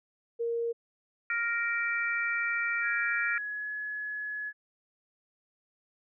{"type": "tone", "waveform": "sine", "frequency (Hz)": 466.2, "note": "A#4", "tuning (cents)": 0, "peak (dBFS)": -28, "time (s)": [0.39, 0.73], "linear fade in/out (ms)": 20}
{"type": "harmonic tone", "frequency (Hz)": 467.3, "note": "A#4", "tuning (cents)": 4, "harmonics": [3, 4, 5], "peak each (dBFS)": [-31, -32, -33], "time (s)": [1.3, 3.38], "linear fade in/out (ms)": 2}
{"type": "tone with pitch glide", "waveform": "sine", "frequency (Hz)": [1661.2, 1696.1], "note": ["G#6", "G#6"], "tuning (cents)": [0, 36], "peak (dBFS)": -33, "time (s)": [2.81, 4.53], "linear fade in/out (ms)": 50, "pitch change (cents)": 36, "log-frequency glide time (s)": [3.12, 3.7]}
{"effects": []}